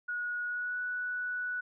sine tone with pitch glide, 1454 to 1477.7 Hz, F#6 to F#6, -31 to -3 cents, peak -32 dBFS, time 0.08-1.61 s, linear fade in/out 10 ms, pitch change +28 cents, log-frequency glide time 0.46-0.79 s, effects none

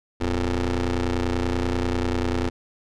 20% pulse ring-modulated tone, 90.1 Hz, F#2, 45 cents flat, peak -14 dBFS, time 0.2-2.5 s, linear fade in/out 20 ms, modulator 165 Hz, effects low-pass 6000 Hz 12 dB/octave

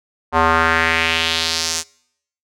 square tone with band-pass filter sweep, 81.8 Hz, E2, 13 cents flat, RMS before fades -17 dBFS, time 0.32-1.84 s, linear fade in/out 50 ms, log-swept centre 960 to 6800 Hz, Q 2.2, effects noise-tail reverb RT60 0.7 s tail -25 dB re dry

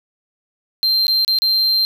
triangle tone with dropouts, 4152 Hz, C8, 14 cents flat, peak -12 dBFS, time 0.83-1.85 s, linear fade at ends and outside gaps 0 ms, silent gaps 1.068-1.081 / 1.248-1.279 / 1.387-1.42 s, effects none

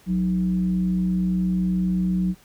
sine tone with frequency modulation, 183 Hz, F#3, 19 cents flat, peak -19 dBFS, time 0.06-2.35 s, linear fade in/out 50 ms, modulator 129 Hz, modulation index 0.38, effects pink hiss -54 dBFS RMS until 2.44 s

